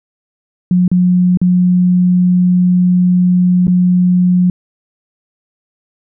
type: tone with dropouts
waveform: sine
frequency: 180 Hz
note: F#3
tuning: 47 cents flat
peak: -7 dBFS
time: 0.71-4.5 s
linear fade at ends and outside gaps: 2 ms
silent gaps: 0.879-0.915 / 1.373-1.415 / 3.67-3.679 s
effects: none